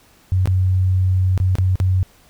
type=tone with dropouts; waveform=sine; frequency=93 Hz; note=F#2; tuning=9 cents sharp; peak=-13 dBFS; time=0.32-2.03 s; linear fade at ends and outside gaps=0 ms; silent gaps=0.457-0.474 / 1.377-1.401 / 1.554-1.585 / 1.756-1.801 s; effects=pink hiss -52 dBFS RMS until 2.29 s